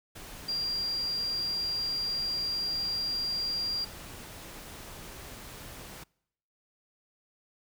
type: tone in noise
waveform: sine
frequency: 4766 Hz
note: D8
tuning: 25 cents sharp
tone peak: -29 dBFS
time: 0.48-3.85 s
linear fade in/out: 10 ms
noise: pink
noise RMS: -45 dBFS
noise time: 0.15-6.04 s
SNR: +13 dB
effects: noise-tail reverb RT60 0.8 s tail -26 dB re dry